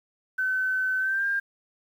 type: tone with pitch glide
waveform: sine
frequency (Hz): 1522 to 1600.4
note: F#6 to G6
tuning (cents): +48 to +35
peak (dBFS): -23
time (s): 0.38-1.4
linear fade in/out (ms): 10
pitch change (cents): +87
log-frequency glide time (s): 0.99-1.25
effects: 9-bit